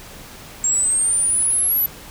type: exponential sweep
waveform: sine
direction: up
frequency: 7459 to 12000 Hz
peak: -14 dBFS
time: 0.64-1.86 s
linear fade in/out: 2 ms
effects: tanh soft clip ceiling -12 dBFS + pink hiss -39 dBFS RMS until 2.1 s